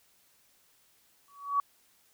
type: tone with exponential growth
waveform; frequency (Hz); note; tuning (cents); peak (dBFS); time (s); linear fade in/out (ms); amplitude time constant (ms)
sine; 1132; C#6; +36; -21; 1.28-1.6; 2; 69
effects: white hiss -66 dBFS RMS until 2.13 s